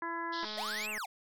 harmonic tone, 335.6 Hz, E4, 31 cents sharp, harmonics 1 / 2 / 3 / 4 / 5 / 6, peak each -42 / -49 / -37 / -47 / -41 / -49 dBFS, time 0.02-0.45 s, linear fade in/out 2 ms
pink band-pass noise, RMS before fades -43 dBFS, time 0.32-0.87 s, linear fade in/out 20 ms, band 3100 to 5300 Hz, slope 96 dB/octave
click train, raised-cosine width 0.5 ms, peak -30 dBFS, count 118, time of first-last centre 0.43-0.979 s, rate 213 Hz
square linear two-way sweep, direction up then down, 557 to 2794 to 651 Hz, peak -37 dBFS, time 0.57-1.06 s, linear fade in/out 10 ms, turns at 0.9 s
effects none

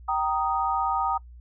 sine chord, Eb major, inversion first, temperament just, 777.8 / 933.4 / 1244.5 Hz, G5 / Bb5 / Eb6, -14 / +2 / 0 cents, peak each -27 dBFS, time 0.08-1.18 s, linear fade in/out 10 ms, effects noise-tail reverb RT60 0.1 s tail -24 dB re dry + added 60 Hz sine -43 dBFS peak until 1.4 s

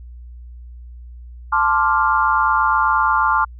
sine chord, D minor seventh, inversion second, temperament equal, 880 / 1046.5 / 1174.7 / 1396.9 Hz, A5 / C6 / D6 / F6, 0 / 0 / 0 / 0 cents, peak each -19 dBFS, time 1.52-3.45 s, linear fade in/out 10 ms, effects added 60 Hz sine -34 dBFS peak until 3.59 s

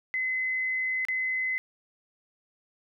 sine tone with dropouts, 2038 Hz, C7, 46 cents flat, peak -26 dBFS, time 0.14-1.58 s, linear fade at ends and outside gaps 0 ms, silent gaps 1.051-1.085 s, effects none

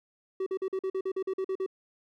triangle tone bursts, 380.6 Hz, F#4, 49 cents sharp, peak -26 dBFS, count 12, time 0.4-1.663 s, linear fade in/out 5 ms, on 64 ms, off 45 ms, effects none

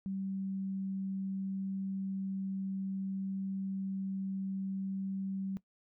sine tone, 192.9 Hz, G3, 28 cents flat, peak -34 dBFS, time 0.06-5.57 s, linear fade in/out 0 ms, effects noise-tail reverb RT60 0.1 s tail -19 dB re dry

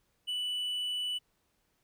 triangle tone, 2969 Hz, F#7, 5 cents sharp, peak -30 dBFS, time 0.27-1.19 s, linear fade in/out 20 ms, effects pink hiss -75 dBFS RMS until 1.83 s

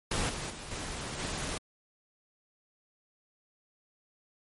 pink noise with level steps, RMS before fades -31 / -37 / -43 / -38 / -35 dBFS, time 0.11-1.58 s, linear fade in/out 5 ms, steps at 0.29 / 0.5 / 0.71 / 1.19 s, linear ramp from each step 5 ms, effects MP3 48 kbps

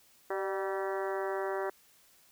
harmonic tone with a mistuned harmonic, 192.9 Hz, G3, 28 cents flat, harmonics 2 / 3 / 4 / 5 / 6 / 7 / 8 / 9 / 10, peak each -34 / -38 / -40 / -42 / -44 / -45 / -46 / -47 / -48 dBFS, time 0.3-1.7 s, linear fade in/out 5 ms, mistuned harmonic 3, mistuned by +42 cents, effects white hiss -63 dBFS RMS until 2.31 s

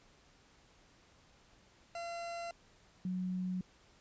40% pulse / sine tone pair in turn, 683 / 183.53 Hz, F5 / F#3, -39 / -14 cents, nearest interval octave + major seventh, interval 2275 cents, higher first, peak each -39 / -34 dBFS, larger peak second, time 1.95-2.51 / 3.05-3.61 s, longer neither, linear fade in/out 2 ms, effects pink hiss -65 dBFS RMS until 4 s + resampled to 16000 Hz

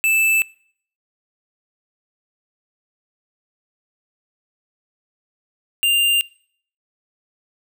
square tone pair in turn, 2637 / 2794 Hz, E7 / F7, 0 / 0 cents, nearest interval minor second, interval 100 cents, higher second, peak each -15 dBFS, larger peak neither, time 0.04-0.42 / 5.83-6.21 s, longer neither, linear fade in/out 0 ms, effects noise-tail reverb RT60 0.6 s tail -24 dB re dry

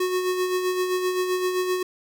square tone with tremolo, 366.5 Hz, F#4, 16 cents flat, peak -21 dBFS, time 0-1.83 s, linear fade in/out 5 ms, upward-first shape sine, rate 7.7 Hz, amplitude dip 45%, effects none

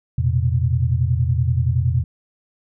sine tone cluster, 85.5 / 117.7 / 128.3 Hz, F2 / A#2 / C3, -36 / +17 / -34 cents, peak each -20 dBFS, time 0.18-2.04 s, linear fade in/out 5 ms, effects none

